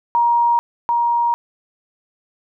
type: tone pair in turn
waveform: sine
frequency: 945 / 945 Hz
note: A#5 / A#5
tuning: +23 / +23 cents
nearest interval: unison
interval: 0 cents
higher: neither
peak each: -12 / -14 dBFS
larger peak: first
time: 0.15-0.59 / 0.89-1.34 s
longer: second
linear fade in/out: 0 ms
effects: none